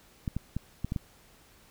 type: clicks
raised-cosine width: 5 ms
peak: -18 dBFS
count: 6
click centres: 0.278 / 0.366 / 0.566 / 0.846 / 0.921 / 0.962 s
effects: pink hiss -59 dBFS RMS until 1.7 s